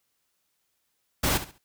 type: noise with echo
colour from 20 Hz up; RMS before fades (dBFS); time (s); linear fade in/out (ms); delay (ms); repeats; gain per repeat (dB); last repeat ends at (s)
pink; -24; 1.23-1.38; 10; 68; 3; -12; 1.584
effects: white hiss -75 dBFS RMS until 1.64 s